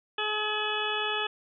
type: harmonic tone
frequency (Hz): 425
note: G#4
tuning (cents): +40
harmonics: 1 / 2 / 3 / 4 / 6 / 7 / 8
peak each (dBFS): -35 / -35 / -35 / -35 / -35 / -35 / -35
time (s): 0.18-1.27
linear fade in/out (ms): 5
effects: none